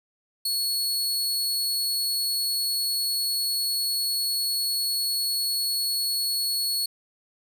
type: tone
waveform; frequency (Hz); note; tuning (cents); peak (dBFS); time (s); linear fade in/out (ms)
sawtooth; 4370; C#8; -26; -21; 0.45-6.86; 5
effects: none